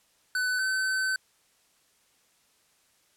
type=tone pair in turn; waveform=square; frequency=1502 / 1528.3 Hz; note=F#6 / G6; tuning=+26 / -44 cents; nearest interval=unison; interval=30 cents; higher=second; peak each=-26 dBFS; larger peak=neither; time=0.35-0.59 / 0.59-1.16 s; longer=second; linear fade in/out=2 ms; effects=white hiss -66 dBFS RMS until 3.16 s + low-pass 11000 Hz 12 dB/octave